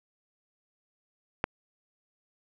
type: click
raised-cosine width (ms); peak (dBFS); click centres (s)
0.5; -10; 1.441
effects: none